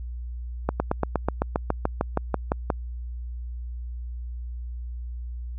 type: slowing click train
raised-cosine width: 1 ms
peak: -8 dBFS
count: 15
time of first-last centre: 0.69-2.702 s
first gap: 110 ms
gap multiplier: 1.04
effects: added 60 Hz sine -31 dBFS peak until 5.58 s